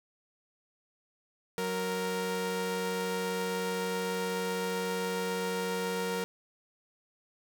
sawtooth tone pair together, 185.01 / 466.2 Hz, F#3 / A#4, 0 / 0 cents, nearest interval octave + major third, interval 1600 cents, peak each -32 / -28 dBFS, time 1.58-6.24 s, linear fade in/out 0 ms, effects none

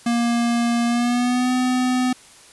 square tone with pitch glide, 235.8 to 252.7 Hz, A#3 to B3, +20 to +40 cents, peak -18 dBFS, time 0.06-2.13 s, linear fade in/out 5 ms, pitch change +120 cents, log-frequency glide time 0.86-1.52 s, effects white hiss -47 dBFS RMS until 2.52 s + resampled to 24000 Hz

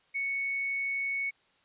sine tone, 2217 Hz, C#7, in tune, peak -29 dBFS, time 0.14-1.31 s, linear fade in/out 20 ms, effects white hiss -67 dBFS RMS until 1.64 s + resampled to 8000 Hz

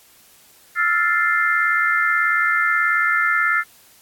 sine chord, F major seventh, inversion third, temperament equal, 1318.5 / 1396.9 / 1760 / 2093 Hz, E6 / F6 / A6 / C7, 0 / 0 / 0 / 0 cents, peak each -23 / -20 / -20 / -22 dBFS, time 0.75-3.64 s, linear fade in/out 50 ms, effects white hiss -51 dBFS RMS until 4.01 s + AAC 64 kbps

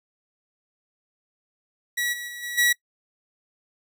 sawtooth tone with level steps, 1931 Hz, B6, 39 cents flat, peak -20 / -29 / -32 / -27 / -14 dBFS, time 1.97-2.73 s, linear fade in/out 10 ms, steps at 2.12 / 2.27 / 2.42 / 2.57 s, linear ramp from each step 20 ms, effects noise-tail reverb RT60 0.1 s tail -23 dB re dry

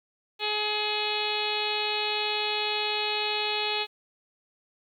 harmonic tone, 421.9 Hz, G#4, 27 cents sharp, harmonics 1 / 2 / 3 / 4 / 5 / 6 / 7 / 8 / 9 / 10, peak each -34 / -33 / -41 / -41 / -40 / -32 / -37 / -34 / -36 / -35 dBFS, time 0.39-3.87 s, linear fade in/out 50 ms, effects 10-bit

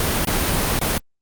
pink noise with dropouts, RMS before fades -20 dBFS, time 0-0.98 s, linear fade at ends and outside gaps 2 ms, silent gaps 0.25-0.271 / 0.791-0.813 s, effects Opus 32 kbps

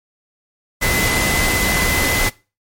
sine tone in noise, 2026 Hz, B6, 44 cents sharp, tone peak -19 dBFS, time 0.81-2.3 s, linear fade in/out 20 ms, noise pink, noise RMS -18 dBFS, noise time 0.81-2.3 s, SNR -4 dB, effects noise-tail reverb RT60 0.3 s tail -21 dB re dry + MP3 64 kbps

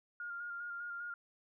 sine tone with vibrato, 1410 Hz, F6, 16 cents sharp, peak -40 dBFS, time 0.2-1.14 s, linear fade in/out 2 ms, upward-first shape square, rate 5 Hz, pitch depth 20 cents each way, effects none

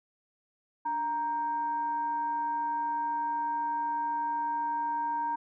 sine tone with frequency modulation, 934 Hz, A#5, 3 cents sharp, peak -28 dBFS, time 0.85-5.36 s, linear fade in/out 10 ms, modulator 640 Hz, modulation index 0.29, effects none

